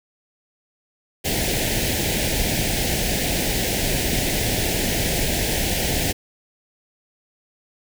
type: band-stop noise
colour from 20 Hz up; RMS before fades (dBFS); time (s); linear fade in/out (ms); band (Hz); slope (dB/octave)
pink; -22; 1.24-6.13; 20; 810 to 1700; 48
effects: none